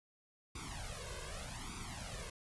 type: noise with flanger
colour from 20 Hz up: pink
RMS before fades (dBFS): -45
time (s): 0.55-2.3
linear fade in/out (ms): 5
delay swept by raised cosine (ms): 0.83 to 1.93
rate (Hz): 0.83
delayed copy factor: +1
effects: resampled to 24000 Hz